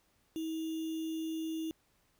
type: tone with sample-and-hold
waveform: sine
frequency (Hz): 321.1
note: E4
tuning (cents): -45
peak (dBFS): -34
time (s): 0.36-1.71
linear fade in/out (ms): 0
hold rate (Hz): 3150
effects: pink hiss -72 dBFS RMS until 2.19 s